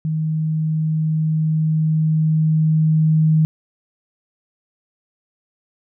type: tone with level ramp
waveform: sine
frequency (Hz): 157.1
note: D#3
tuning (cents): +17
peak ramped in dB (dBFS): -18 to -11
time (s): 0.05-3.45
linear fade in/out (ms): 0
effects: none